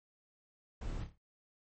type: noise with echo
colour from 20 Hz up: brown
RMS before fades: -40 dBFS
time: 0.81-1.04 s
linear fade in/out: 5 ms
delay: 28 ms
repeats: 5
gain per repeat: -7 dB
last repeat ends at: 1.18 s
effects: MP3 32 kbps